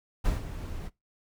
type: noise with ADSR envelope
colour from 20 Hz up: brown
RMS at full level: -25 dBFS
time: 0.24-0.9 s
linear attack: 21 ms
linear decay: 150 ms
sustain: -12 dB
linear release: 33 ms
effects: noise-tail reverb RT60 0.2 s tail -22 dB re dry